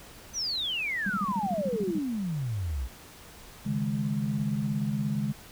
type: exponential sweep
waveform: sine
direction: down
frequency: 6200 to 57.1 Hz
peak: -28 dBFS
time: 0.33-2.89 s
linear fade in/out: 50 ms
type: tone bursts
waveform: sine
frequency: 196.9 Hz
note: G3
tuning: 8 cents sharp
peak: -27 dBFS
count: 13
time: 1.06-1.987 s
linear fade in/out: 5 ms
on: 39 ms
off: 35 ms
type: chord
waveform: sine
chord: C# suspended second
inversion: none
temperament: equal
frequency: 138.59 / 155.56 / 207.7 Hz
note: C#3 / D#3 / G#3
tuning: 0 / 0 / 0 cents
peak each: -31 / -33 / -29 dBFS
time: 3.65-5.33 s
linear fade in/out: 20 ms
effects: pink hiss -49 dBFS RMS until 5.51 s